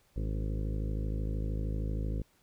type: harmonic tone with a mistuned harmonic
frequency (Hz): 53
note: G#1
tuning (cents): +36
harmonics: 1 / 2 / 3 / 4 / 5 / 6 / 7 / 8 / 9 / 10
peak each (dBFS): -32 / -37 / -41 / -45 / -46 / -48 / -50 / -51 / -50 / -53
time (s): 0.16-2.22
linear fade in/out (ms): 5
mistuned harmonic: 5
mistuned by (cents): +41
effects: pink hiss -68 dBFS RMS until 2.42 s